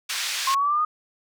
white band-pass noise, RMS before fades -28 dBFS, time 0.09-0.55 s, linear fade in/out 10 ms, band 1600 to 5200 Hz, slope 12 dB/octave
sine linear sweep, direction up, 1062 to 1244.5 Hz, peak -19 dBFS, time 0.47-0.85 s, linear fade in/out 5 ms
effects none

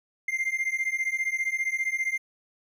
triangle beating tone pair, 2092 / 2107 Hz, C7 / C7, -1 / +12 cents, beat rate 15 Hz, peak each -27 dBFS, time 0.28-2.18 s, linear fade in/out 5 ms, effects none

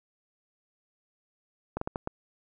slowing click train, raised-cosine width 1 ms, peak -17 dBFS, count 5, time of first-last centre 1.77-2.074 s, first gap 44 ms, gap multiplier 1.38, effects none

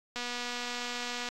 click train, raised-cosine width 0.2 ms, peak -19 dBFS, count 275, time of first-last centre 0.16-1.288 s, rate 243 Hz, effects AAC 64 kbps

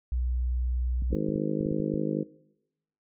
sine tone, 61.74 Hz, B1, in tune, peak -25 dBFS, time 0.12-1.15 s, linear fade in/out 0 ms
clicks, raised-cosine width 5 ms, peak -26 dBFS, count 9, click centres 1.022 / 1.107 / 1.29 / 1.357 / 1.607 / 1.659 / 1.716 / 1.799 / 1.942 s
harmonic tone, 51.91 Hz, G#1, in tune, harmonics 3 / 4 / 5 / 6 / 7 / 8 / 9 / 10, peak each -33 / -32 / -37 / -32 / -37 / -37 / -36 / -38 dBFS, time 1.11-2.24 s, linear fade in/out 20 ms
effects noise-tail reverb RT60 0.9 s tail -21 dB re dry

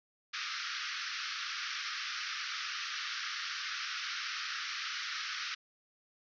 pink band-pass noise, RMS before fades -39 dBFS, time 0.33-5.55 s, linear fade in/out 10 ms, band 1200 to 5900 Hz, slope 96 dB/octave, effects none

